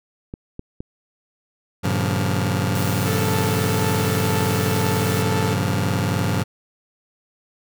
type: clicks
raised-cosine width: 3 ms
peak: -18 dBFS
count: 3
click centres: 0.339 / 0.594 / 0.805 s
type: chord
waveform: sawtooth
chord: G half-diminished seventh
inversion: none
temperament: just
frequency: 98 / 117.6 / 141.12 / 176.4 Hz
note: G2 / Bb2 / Db3 / F3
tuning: 0 / +16 / +31 / +18 cents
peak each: -19 / -21 / -22 / -21 dBFS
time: 1.83-6.44 s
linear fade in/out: 20 ms
type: noise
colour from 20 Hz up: white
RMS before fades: -33 dBFS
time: 2.75-5.22 s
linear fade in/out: 2 ms
type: tone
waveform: sawtooth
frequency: 440 Hz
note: A4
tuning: in tune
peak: -21 dBFS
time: 3.06-5.54 s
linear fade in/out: 2 ms
effects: none